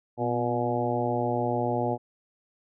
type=harmonic tone with a mistuned harmonic; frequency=120.4 Hz; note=B2; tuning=44 cents flat; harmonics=1 / 2 / 3 / 4 / 5 / 6 / 7; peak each=-32 / -32 / -32 / -32 / -32 / -32 / -32 dBFS; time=0.17-1.98 s; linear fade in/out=50 ms; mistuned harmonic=2; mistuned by=+48 cents; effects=none